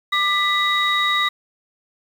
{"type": "tone cluster", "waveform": "sine", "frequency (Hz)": [1190, 1983, 3801], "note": ["D6", "B6", "A#7"], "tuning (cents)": [22, 7, 33], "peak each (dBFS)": -20, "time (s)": [0.12, 1.29], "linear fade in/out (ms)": 10, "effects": ["tanh soft clip ceiling -9 dBFS", "7-bit"]}